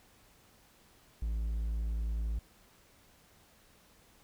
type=tone; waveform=triangle; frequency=55.5 Hz; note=A1; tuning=16 cents sharp; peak=-29 dBFS; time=1.22-2.39 s; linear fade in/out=5 ms; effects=pink hiss -63 dBFS RMS until 4.23 s